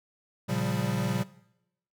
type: chord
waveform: square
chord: G half-diminished seventh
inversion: first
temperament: equal with one note detuned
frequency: 116.54 / 138.59 / 176.85 / 196 Hz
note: Bb2 / Db3 / F3 / G3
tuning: 0 / 0 / +22 / 0 cents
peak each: -33 dBFS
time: 0.48-1.24 s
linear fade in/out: 20 ms
effects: noise-tail reverb RT60 0.8 s tail -19 dB re dry